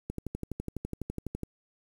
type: click train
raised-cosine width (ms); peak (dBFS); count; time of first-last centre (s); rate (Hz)
3; -21; 17; 0.1-1.433; 12
effects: 8-bit